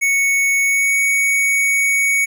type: tone with pitch glide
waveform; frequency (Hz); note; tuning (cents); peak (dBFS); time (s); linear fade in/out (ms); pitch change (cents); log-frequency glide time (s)
square; 2217 to 2234; C#7 to C#7; 0 to +13; -14; 0.01-2.26; 20; +13; 0.61-0.98
effects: none